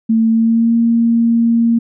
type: tone with pitch glide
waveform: sine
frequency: 224.5 to 231.7 Hz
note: A3 to A#3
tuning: +35 to -10 cents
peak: -9 dBFS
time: 0.09-1.79 s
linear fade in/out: 10 ms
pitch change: +55 cents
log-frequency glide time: 0.28-0.75 s
effects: none